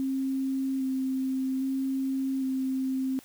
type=tone with vibrato; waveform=sine; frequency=265.1 Hz; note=C4; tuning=23 cents sharp; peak=-26 dBFS; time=0-3.19 s; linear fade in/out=0 ms; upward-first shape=square; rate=0.62 Hz; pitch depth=13 cents each way; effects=white hiss -54 dBFS RMS until 3.24 s